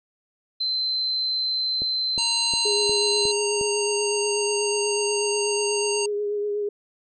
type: tone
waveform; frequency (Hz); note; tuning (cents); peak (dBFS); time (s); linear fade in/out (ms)
sine; 4083; C8; -43; -22; 0.6-3.32; 10
type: click train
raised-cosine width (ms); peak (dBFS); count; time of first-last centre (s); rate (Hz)
2; -21; 6; 1.82-3.612; 2.79
type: harmonic tone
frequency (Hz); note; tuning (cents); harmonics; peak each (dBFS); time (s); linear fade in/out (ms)
925; A#5; -14; 1 / 3 / 5 / 7 / 9; -33 / -30 / -31 / -31 / -31; 2.18-6.06; 5
type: tone with vibrato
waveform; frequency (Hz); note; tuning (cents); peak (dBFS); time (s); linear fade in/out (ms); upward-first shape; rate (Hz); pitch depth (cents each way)
sine; 413.1; G#4; -9; -23; 2.65-6.69; 5; triangle; 8.2; 27
effects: none